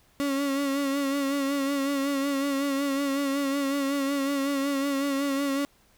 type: tone with vibrato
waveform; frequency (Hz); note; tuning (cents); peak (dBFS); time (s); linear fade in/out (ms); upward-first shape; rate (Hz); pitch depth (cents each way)
35% pulse; 277.9; C#4; +4; -23; 0.2-5.65; 0; sine; 5.4; 41
effects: pink hiss -62 dBFS RMS until 5.97 s